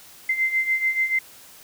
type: beating tone pair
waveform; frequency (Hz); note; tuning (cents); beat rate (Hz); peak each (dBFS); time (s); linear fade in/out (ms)
sine; 2073 / 2079.9; C7 / C7; -17 / -11; 6.9; -26 / -21; 0.29-1.19; 5
effects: white hiss -47 dBFS RMS until 1.63 s

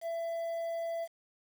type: tone with quantisation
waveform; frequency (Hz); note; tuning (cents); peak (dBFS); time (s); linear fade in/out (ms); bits
triangle; 668; E5; +23; -31; 0.01-1.08; 50; 9
effects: none

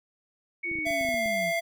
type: tone with pitch glide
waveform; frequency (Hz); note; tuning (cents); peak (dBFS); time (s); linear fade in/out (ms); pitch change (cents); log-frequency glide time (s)
sine; 2227 to 2119; C#7 to C7; +7 to +21; -29; 0.63-1.6; 10; -86; 0.94-1.21
type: linear sweep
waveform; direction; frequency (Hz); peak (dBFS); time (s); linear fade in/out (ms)
sine; down; 349.2 to 162.5; -35; 0.64-1.53; 50
type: clicks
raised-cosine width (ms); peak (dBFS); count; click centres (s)
3; -31; 10; 0.715 / 0.755 / 0.787 / 0.868 / 0.907 / 1.011 / 1.05 / 1.088 / 1.143 / 1.259
type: tone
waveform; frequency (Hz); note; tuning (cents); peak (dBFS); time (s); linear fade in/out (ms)
square; 672; E5; +33; -28; 0.85-1.61; 20
effects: none

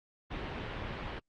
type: low-pass noise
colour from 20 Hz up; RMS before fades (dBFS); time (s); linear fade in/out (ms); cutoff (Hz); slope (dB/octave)
pink; -39; 0.3-1.2; 20; 3300; 24
effects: Opus 24 kbps

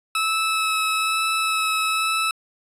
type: tone with vibrato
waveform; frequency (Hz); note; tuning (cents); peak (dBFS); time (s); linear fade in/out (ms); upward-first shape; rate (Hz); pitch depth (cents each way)
20% pulse; 1302; E6; -22; -15; 0.15-2.31; 2; sine; 1.1; 11
effects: resampled to 32000 Hz

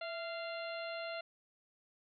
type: harmonic tone with a mistuned harmonic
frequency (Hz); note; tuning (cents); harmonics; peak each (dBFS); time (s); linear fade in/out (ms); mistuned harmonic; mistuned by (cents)
693; F5; -14; 1 / 2 / 3 / 4 / 5 / 6; -41 / -47 / -49 / -49 / -55 / -51; 0.01-1.21; 5; 1; -77
effects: none

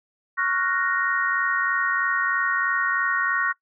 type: chord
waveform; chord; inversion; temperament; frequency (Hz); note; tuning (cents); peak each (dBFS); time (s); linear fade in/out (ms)
sine; Gb major seventh; second; equal; 1108.7 / 1396.9 / 1480 / 1864.7; Db6 / F6 / Gb6 / Bb6; 0 / 0 / 0 / 0; -26 / -29 / -26 / -25; 0.37-3.53; 20
effects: noise-tail reverb RT60 0.1 s tail -20 dB re dry

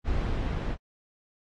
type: noise with level ramp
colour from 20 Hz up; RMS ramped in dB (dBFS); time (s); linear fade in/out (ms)
brown; -27 to -30; 0.04-0.77; 50
effects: low-pass 4000 Hz 12 dB/octave + AAC 32 kbps

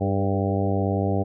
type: harmonic tone with a mistuned harmonic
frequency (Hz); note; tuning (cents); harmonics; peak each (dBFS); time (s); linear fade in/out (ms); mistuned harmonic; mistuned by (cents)
97.9; G2; -2; 1 / 2 / 3 / 4 / 5 / 6 / 7 / 8; -24 / -27 / -29 / -30 / -31 / -32 / -32 / -33; 0-1.24; 20; 4; +30
effects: none

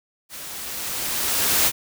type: noise with level ramp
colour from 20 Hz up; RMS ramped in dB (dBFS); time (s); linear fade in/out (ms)
white; -37 to -17; 0.29-1.72; 50
effects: none

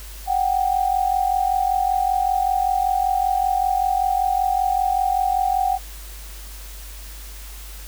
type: tone pair together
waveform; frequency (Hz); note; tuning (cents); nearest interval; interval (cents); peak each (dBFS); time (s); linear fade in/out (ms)
sine; 738.8 / 784; F#5 / G5; -3 / 0; minor second; 103; -20; 0.26-5.79; 50
effects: added 50 Hz sine -35 dBFS peak until 7.87 s + white hiss -41 dBFS RMS until 7.87 s

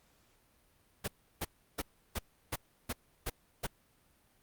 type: noise bursts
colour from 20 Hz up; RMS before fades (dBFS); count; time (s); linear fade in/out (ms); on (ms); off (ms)
pink; -35; 8; 1.04-3.67; 10; 40; 330
effects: pink hiss -69 dBFS RMS until 4.42 s + Opus 48 kbps

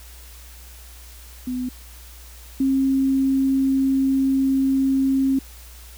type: tone pair in turn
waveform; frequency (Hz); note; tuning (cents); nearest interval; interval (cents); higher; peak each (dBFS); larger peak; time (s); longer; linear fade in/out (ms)
sine; 251.5 / 268.3; B3 / C4; +32 / +44; minor second; 112; second; -23 / -16; second; 1.47-1.69 / 2.6-5.39; second; 5
effects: added 60 Hz sine -41 dBFS peak until 5.97 s + white hiss -46 dBFS RMS until 5.97 s

